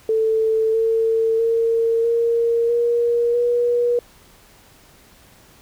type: tone with pitch steps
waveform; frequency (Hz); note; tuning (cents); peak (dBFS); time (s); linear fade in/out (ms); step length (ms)
sine; 442.3 / 449.8 / 457.4 / 465.1 / 473 / 480.9; A4 / A4 / A#4 / A#4 / A#4 / B4; +9 / +38 / -33 / -4 / +25 / -46; -15; 0.09-3.99; 2; 650
effects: pink hiss -50 dBFS RMS until 5.61 s